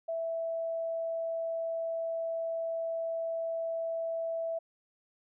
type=tone; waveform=sine; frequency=659.3 Hz; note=E5; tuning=in tune; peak=-31 dBFS; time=0.08-4.59 s; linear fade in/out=10 ms; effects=none